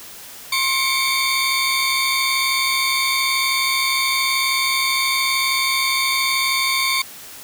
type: tone cluster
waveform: 40% pulse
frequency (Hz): 1067 / 2173 / 2306 / 3603 / 4573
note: C6 / C#7 / D7 / A7 / D8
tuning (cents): +34 / -35 / -32 / +40 / -47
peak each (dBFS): -23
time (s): 0.52-7.02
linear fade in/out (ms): 5
effects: white hiss -38 dBFS RMS until 7.43 s